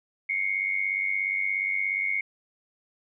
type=tone pair together; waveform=sine; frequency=2122 / 2219 Hz; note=C7 / C#7; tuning=+24 / +1 cents; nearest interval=minor second; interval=77 cents; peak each=-28 / -27 dBFS; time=0.29-2.21 s; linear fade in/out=5 ms; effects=none